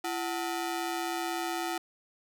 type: ring-modulated tone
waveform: sawtooth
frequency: 542 Hz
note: C#5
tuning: 39 cents flat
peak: -24 dBFS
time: 0.04-1.78 s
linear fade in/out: 5 ms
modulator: 203 Hz
effects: none